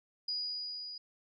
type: tone with level ramp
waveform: sine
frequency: 4908 Hz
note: D#8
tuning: 25 cents flat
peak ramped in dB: -32 to -42 dBFS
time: 0.28-0.98 s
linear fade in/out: 5 ms
effects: none